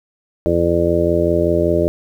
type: harmonic tone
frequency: 85.2 Hz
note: F2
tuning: 42 cents flat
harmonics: 1 / 2 / 3 / 4 / 5 / 6 / 7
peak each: -22 / -23 / -26 / -18 / -20 / -24 / -18 dBFS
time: 0.46-1.88 s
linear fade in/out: 0 ms
effects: 8-bit